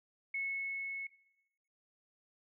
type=tone with level ramp; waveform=sine; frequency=2195 Hz; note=C#7; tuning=18 cents flat; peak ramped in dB=-34 to -39 dBFS; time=0.34-1.07 s; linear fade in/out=5 ms; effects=noise-tail reverb RT60 0.9 s tail -17 dB re dry